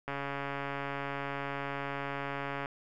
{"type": "click train", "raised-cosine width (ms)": 0.5, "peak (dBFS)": -21, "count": 362, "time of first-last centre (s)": [0.08, 2.659], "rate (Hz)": 140, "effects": []}